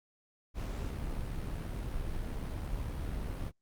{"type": "noise with amplitude modulation", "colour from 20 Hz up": "brown", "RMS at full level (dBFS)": -35, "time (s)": [0.54, 3.52], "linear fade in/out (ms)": 50, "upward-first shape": "sine", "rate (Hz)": 72.2, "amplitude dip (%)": 35, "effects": ["Opus 48 kbps"]}